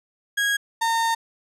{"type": "tone pair in turn", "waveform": "35% pulse", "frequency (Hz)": [1645, 913.1], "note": ["G#6", "A#5"], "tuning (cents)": [-17, -36], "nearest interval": "minor seventh", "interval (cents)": 1019, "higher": "first", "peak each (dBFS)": -18, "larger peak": "neither", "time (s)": [[0.37, 0.57], [0.81, 1.15]], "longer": "second", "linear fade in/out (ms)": 10, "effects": ["low-pass 11000 Hz 12 dB/octave"]}